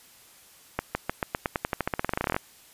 accelerating click train, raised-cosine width 0.5 ms, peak -10 dBFS, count 24, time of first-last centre 0.79-2.365 s, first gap 160 ms, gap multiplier 0.91, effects white hiss -54 dBFS RMS until 2.73 s + resampled to 32000 Hz

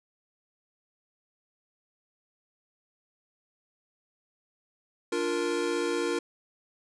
square chord, Bb major, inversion first, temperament equal, 293.7 / 349.2 / 466.2 Hz, D4 / F4 / Bb4, 0 / 0 / 0 cents, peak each -35 / -31 / -31 dBFS, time 5.12-6.19 s, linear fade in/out 5 ms, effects resampled to 22050 Hz

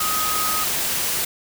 sine tone in noise, 1257 Hz, D#6, 17 cents sharp, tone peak -24 dBFS, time 0-0.64 s, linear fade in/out 5 ms, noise white, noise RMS -23 dBFS, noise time 0-1.25 s, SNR -4 dB, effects none

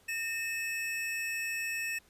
square tone pair together, 1827 / 2594 Hz, A#6 / E7, -35 / -28 cents, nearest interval tritone, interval 607 cents, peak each -38 / -35 dBFS, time 0.08-1.99 s, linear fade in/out 10 ms, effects pink hiss -64 dBFS RMS until 2.09 s + resampled to 32000 Hz

